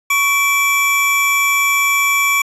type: tone pair together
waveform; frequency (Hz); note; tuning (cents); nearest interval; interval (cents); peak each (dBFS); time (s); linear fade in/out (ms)
square; 1115 / 2327; C#6 / D7; +10 / -17; octave + minor second; 1273; -19 / -14; 0.1-2.42; 5
effects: resampled to 32000 Hz